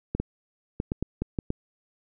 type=clicks; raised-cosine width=3 ms; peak=-14 dBFS; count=8; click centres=0.15 / 0.2 / 0.801 / 0.919 / 1.026 / 1.22 / 1.388 / 1.504 s; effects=none